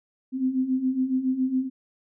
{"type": "beating tone pair", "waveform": "sine", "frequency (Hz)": [254.4, 261.6], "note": ["C4", "C4"], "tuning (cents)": [-48, 0], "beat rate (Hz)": 7.2, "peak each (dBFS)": [-28, -23], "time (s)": [0.32, 1.7], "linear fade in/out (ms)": 50, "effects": []}